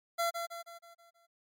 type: tone with echo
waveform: 25% pulse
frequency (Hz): 680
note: F5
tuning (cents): -46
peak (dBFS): -25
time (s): 0.18-0.31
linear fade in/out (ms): 20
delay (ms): 160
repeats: 6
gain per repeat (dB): -6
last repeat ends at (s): 1.27
effects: MP3 96 kbps